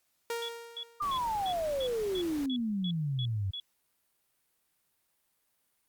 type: tone with exponential decay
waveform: sawtooth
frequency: 466.2 Hz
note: A#4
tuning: in tune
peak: -27 dBFS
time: 0.3-1.27 s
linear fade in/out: 2 ms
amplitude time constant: 210 ms
type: tone bursts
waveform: sine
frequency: 3379 Hz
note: G#7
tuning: 29 cents sharp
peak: -36 dBFS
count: 10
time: 0.42-3.6 s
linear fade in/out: 2 ms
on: 66 ms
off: 280 ms
type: exponential sweep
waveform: sine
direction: down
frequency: 1221 to 92.5 Hz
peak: -29 dBFS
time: 1-3.51 s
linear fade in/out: 10 ms
type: noise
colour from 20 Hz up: pink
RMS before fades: -46 dBFS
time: 1.02-2.46 s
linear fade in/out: 2 ms
effects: white hiss -75 dBFS RMS until 5.88 s + Opus 48 kbps